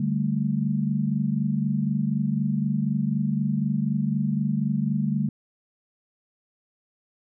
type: chord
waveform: sine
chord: D suspended fourth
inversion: none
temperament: equal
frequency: 146.83 / 196 / 220 Hz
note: D3 / G3 / A3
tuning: 0 / 0 / 0 cents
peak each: -26 dBFS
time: 0-5.29 s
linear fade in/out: 5 ms
effects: none